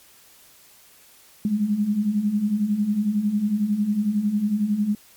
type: beating tone pair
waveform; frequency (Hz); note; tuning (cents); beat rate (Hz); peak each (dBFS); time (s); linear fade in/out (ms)
sine; 200.3 / 211.3; G3 / G#3; +38 / +30; 11; -26 / -20; 1.45-4.95; 2
effects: white hiss -52 dBFS RMS until 5.16 s + MP3 96 kbps